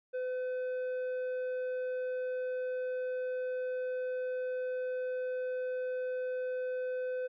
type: tone with tanh clipping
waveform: sine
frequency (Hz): 507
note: B4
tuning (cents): +45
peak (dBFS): -34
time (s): 0.13-7.28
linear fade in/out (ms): 20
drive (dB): 7
effects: none